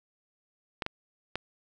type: clicks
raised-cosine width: 0.3 ms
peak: -15 dBFS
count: 3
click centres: 0.822 / 0.864 / 1.356 s
effects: none